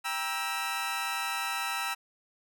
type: chord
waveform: 20% pulse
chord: E diminished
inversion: first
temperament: just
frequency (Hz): 791.1 / 949.3 / 1318.5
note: G5 / Bb5 / E6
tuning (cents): +16 / +31 / 0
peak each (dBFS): -32 / -31 / -28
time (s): 0.04-1.95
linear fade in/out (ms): 20
effects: none